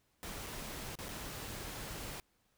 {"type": "noise with dropouts", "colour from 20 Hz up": "pink", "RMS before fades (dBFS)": -44, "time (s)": [0.23, 2.2], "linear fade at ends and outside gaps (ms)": 0, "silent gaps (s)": [[0.465, 0.468], [0.954, 0.988], [1.084, 1.089]], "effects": ["pink hiss -75 dBFS RMS until 2.57 s"]}